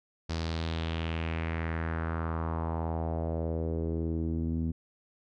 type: tone with low-pass filter sweep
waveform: sawtooth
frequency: 81.7 Hz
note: E2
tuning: 15 cents flat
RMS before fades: -32 dBFS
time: 0.29-4.72 s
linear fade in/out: 10 ms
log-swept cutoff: 5100 to 230 Hz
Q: 2.8
effects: none